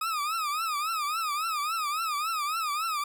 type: tone with vibrato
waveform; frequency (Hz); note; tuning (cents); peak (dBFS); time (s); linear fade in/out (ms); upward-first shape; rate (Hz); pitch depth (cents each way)
40% pulse; 1249; D#6; +6; -27; 0.01-3.04; 5; triangle; 3.6; 160
effects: 11-bit